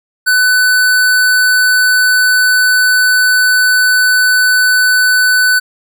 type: tone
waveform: square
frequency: 1500 Hz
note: F#6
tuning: 23 cents sharp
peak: -8 dBFS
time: 0.26-5.6 s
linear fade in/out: 20 ms
effects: none